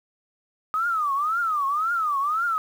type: tone with vibrato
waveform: sine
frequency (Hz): 1241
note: D#6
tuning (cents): -5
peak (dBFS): -21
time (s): 0.74-2.58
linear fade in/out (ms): 0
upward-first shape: triangle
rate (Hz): 1.9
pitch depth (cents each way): 250
effects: 8-bit